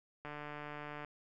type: click train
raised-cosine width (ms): 0.5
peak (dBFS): -30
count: 119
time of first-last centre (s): 0.25-1.047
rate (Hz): 148
effects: none